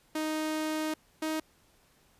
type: tone pair in turn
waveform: sawtooth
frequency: 311.1 / 314 Hz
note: D#4 / D#4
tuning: 0 / +16 cents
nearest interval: unison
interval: 16 cents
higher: second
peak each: -26 dBFS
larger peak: neither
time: 0.15-0.94 / 1.22-1.4 s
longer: first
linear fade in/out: 5 ms
effects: pink hiss -65 dBFS RMS until 2.19 s + resampled to 32000 Hz